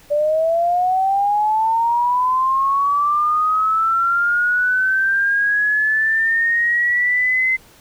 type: linear sweep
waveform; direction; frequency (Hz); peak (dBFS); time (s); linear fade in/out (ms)
sine; up; 581 to 2065; -14; 0.1-7.57; 20
effects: pink hiss -48 dBFS RMS until 7.8 s